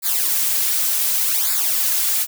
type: noise with flanger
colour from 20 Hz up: blue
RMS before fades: -19 dBFS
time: 0.02-2.27 s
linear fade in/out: 50 ms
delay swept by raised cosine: 0.33 to 4.43 ms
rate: 0.67 Hz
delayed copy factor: -0.8
effects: none